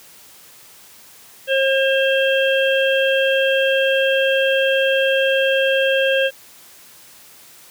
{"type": "harmonic tone", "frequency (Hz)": 537, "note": "C5", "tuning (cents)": 45, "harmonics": [1, 3, 5, 6], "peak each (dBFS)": [-16, -21, -23, -24], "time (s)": [1.47, 6.31], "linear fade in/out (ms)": 50, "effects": ["white hiss -45 dBFS RMS until 7.7 s", "high-pass 80 Hz 12 dB/octave"]}